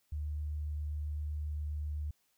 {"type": "tone with vibrato", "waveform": "sine", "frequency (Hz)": 74.9, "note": "D2", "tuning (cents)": 35, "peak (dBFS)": -34, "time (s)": [0.12, 2.11], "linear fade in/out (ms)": 5, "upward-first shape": "triangle", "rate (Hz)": 7.6, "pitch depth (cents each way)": 9, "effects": ["white hiss -75 dBFS RMS until 2.37 s"]}